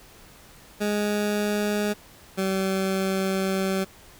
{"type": "tone pair in turn", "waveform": "20% pulse", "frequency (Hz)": [207.7, 191.4], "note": ["G#3", "G3"], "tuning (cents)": [0, -41], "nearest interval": "minor second", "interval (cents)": 141, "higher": "first", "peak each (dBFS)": -18, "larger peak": "neither", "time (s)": [[0.8, 1.94], [2.37, 3.85]], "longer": "second", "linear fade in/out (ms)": 20, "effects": ["pink hiss -50 dBFS RMS until 4.19 s"]}